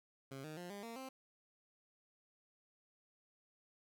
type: tone with pitch steps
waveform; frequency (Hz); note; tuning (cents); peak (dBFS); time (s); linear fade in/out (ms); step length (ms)
15% pulse; 135.5 / 154.75 / 176.74 / 201.9 / 230.5 / 263.3; C#3 / D#3 / F3 / G#3 / A#3 / C4; -39 / -9 / +21 / -49 / -19 / +11; -40; 0.31-1.09; 5; 130
effects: none